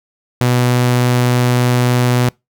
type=tone; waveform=sawtooth; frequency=123.47 Hz; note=B2; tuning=in tune; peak=-7 dBFS; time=0.41-2.29 s; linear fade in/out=0 ms; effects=noise-tail reverb RT60 0.2 s tail -25 dB re dry